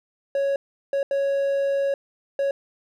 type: tone bursts at uneven times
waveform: triangle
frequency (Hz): 554.4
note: C#5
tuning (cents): 0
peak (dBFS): -18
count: 4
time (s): 0.35-0.56 / 0.93-1.03 / 1.11-1.94 / 2.39-2.51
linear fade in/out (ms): 2
effects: none